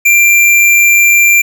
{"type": "tone", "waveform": "square", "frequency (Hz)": 2371, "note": "D7", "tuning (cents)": 16, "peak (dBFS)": -5, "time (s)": [0.05, 1.42], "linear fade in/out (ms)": 10, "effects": ["7-bit"]}